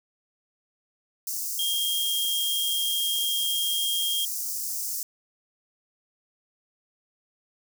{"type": "high-pass noise", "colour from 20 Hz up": "white", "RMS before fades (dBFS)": -31, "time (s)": [1.27, 5.03], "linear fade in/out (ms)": 2, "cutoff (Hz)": 5100, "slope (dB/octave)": 48}
{"type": "tone", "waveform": "square", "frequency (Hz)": 3236, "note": "G#7", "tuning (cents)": -46, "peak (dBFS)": -26, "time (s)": [1.59, 4.25], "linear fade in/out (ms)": 2}
{"effects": []}